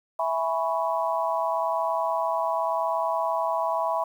sine chord, C# minor seventh, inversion first, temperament equal, 659.3 / 830.6 / 987.8 / 1108.7 Hz, E5 / G#5 / B5 / C#6, 0 / 0 / 0 / 0 cents, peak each -27 / -31 / -27 / -32 dBFS, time 0.19-4.04 s, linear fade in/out 5 ms, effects 9-bit

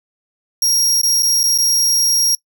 sawtooth tone with dropouts, 5610 Hz, F8, 7 cents sharp, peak -10 dBFS, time 0.62-2.35 s, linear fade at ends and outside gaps 2 ms, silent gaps 1.015-1.032 / 1.224-1.23 / 1.432-1.438 / 1.578-1.585 s, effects noise-tail reverb RT60 0.1 s tail -23 dB re dry

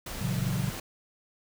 pink noise, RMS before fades -38 dBFS, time 0.06-0.8 s, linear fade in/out 5 ms
sine chord, F# dominant seventh, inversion first, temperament just, 115.62 / 138.75 / 166.5 / 185 Hz, A#2 / C#3 / E3 / F#3, -14 / +2 / +18 / 0 cents, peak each -32 / -31 / -36 / -33 dBFS, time 0.21-0.7 s, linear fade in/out 5 ms
effects none

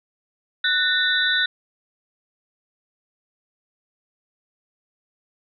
sine tone cluster, 1485 / 1817 / 3574 / 3901 Hz, F#6 / A#6 / A7 / B7, +6 / -45 / +26 / -22 cents, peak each -21 / -25 / -24 / -24 dBFS, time 0.64-1.46 s, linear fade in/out 5 ms, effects none

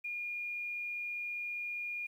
sine tone with quantisation, 2425 Hz, D#7, 45 cents flat, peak -36 dBFS, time 0.04-2.07 s, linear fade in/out 10 ms, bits 11, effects none

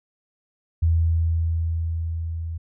sine tone with level ramp, 82.41 Hz, E2, in tune, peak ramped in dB -15 to -27 dBFS, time 0.82-2.58 s, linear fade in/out 10 ms, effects none

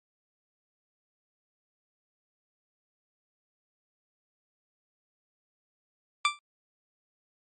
20% pulse tone with exponential decay, 1174.7 Hz, D6, in tune, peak -13 dBFS, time 6.25-6.39 s, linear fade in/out 1 ms, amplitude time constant 30 ms, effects MP3 32 kbps

